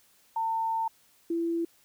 sine tone pair in turn, 900 / 335.4 Hz, A5 / E4, +39 / +30 cents, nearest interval octave + perfect fourth, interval 1709 cents, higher first, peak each -26 dBFS, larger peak neither, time 0.36-0.88 / 1.3-1.65 s, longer first, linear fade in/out 5 ms, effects white hiss -63 dBFS RMS until 1.84 s

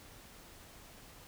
silence, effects pink hiss -55 dBFS RMS until 1.27 s

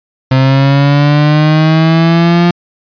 35% pulse linear sweep, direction up, 130.7 to 174.61 Hz, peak -4 dBFS, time 0.31-2.51 s, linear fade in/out 5 ms, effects resampled to 11025 Hz

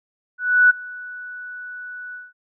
sine tone with ADSR envelope, 1480 Hz, F#6, in tune, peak -8 dBFS, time 0.38-2.33 s, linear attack 320 ms, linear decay 15 ms, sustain -23 dB, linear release 190 ms, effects none

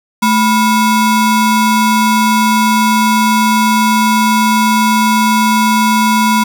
square ring-modulated tone, 600 Hz, D5, 37 cents sharp, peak -6 dBFS, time 0.22-6.44 s, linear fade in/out 10 ms, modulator 382 Hz, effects none

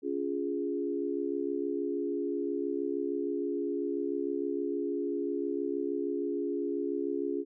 sine chord, Db major, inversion none, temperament equal with one note detuned, 282.4 / 349.2 / 415.3 Hz, Db4 / F4 / Ab4, +32 / 0 / 0 cents, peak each -34 dBFS, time 0.02-7.45 s, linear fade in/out 50 ms, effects none

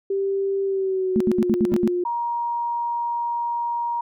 sine tone with pitch glide, 392 to 355.3 Hz, G4 to F4, 0 to +30 cents, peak -20 dBFS, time 0.1-2.04 s, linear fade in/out 5 ms, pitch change -170 cents, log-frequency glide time 0.64-1.52 s
sine tone bursts, 222.4 Hz, A3, 19 cents sharp, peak -16 dBFS, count 7, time 1.16-1.876 s, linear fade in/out 0 ms, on 44 ms, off 68 ms
triangle tone with exponential growth, 196.5 Hz, G3, 4 cents sharp, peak -14 dBFS, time 1.65-1.74 s, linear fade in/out 0 ms, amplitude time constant 19 ms
sine tone, 945 Hz, A#5, 23 cents sharp, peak -22 dBFS, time 2.05-4.01 s, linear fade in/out 5 ms
effects none

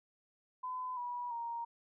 sine tone with pitch steps, 1012 / 972.5 / 934.5 Hz, B5 / B5 / A#5, +42 / -27 / +4 cents, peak -37 dBFS, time 0.63-1.65 s, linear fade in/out 10 ms, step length 340 ms, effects none

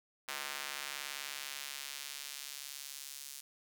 square tone with high-pass filter sweep, 70.3 Hz, C#2, 25 cents sharp, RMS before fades -44 dBFS, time 0.28-3.41 s, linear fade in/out 5 ms, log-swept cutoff 1400 to 5900 Hz, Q 0.72, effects none

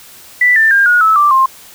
sine tone with pitch steps, 1975.5 / 1780.4 / 1604.6 / 1446.2 / 1303.3 / 1174.6 / 1058.6 Hz, B6 / A6 / G6 / F#6 / E6 / D6 / C6, 0 / +20 / +40 / -40 / -20 / 0 / +20 cents, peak -6 dBFS, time 0.41-1.46 s, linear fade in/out 5 ms, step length 150 ms, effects white hiss -38 dBFS RMS until 1.74 s

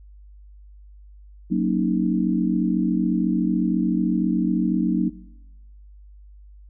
sine chord, D# minor seventh, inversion first, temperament equal, 185 / 233.1 / 277.2 / 311.1 Hz, F#3 / A#3 / C#4 / D#4, 0 / 0 / 0 / 0 cents, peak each -22 / -24 / -28 / -25 dBFS, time 1.5-5.1 s, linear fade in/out 20 ms, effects noise-tail reverb RT60 1.0 s tail -20 dB re dry + added 50 Hz sine -43 dBFS peak until 6.69 s

